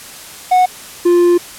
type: tone pair in turn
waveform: triangle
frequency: 734 / 349.6 Hz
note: F#5 / F4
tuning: -14 / +2 cents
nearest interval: octave + minor second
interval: 1284 cents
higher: first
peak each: -5 dBFS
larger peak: neither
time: 0.51-0.66 / 1.05-1.38 s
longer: second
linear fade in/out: 10 ms
effects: white hiss -33 dBFS RMS until 1.58 s + low-pass 12000 Hz 12 dB/octave